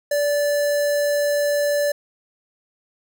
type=tone with notch filter; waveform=square; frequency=581 Hz; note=D5; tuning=19 cents flat; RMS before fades=-20 dBFS; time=0.11-1.92 s; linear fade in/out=5 ms; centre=2800 Hz; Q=1.8; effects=none